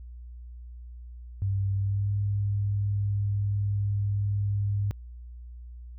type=tone with pitch glide; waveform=sine; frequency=98 to 101.4 Hz; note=G2 to G#2; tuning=0 to -41 cents; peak=-24 dBFS; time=1.42-4.91 s; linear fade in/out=0 ms; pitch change=+59 cents; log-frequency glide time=1.74-2.11 s; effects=added 60 Hz sine -40 dBFS peak until 5.98 s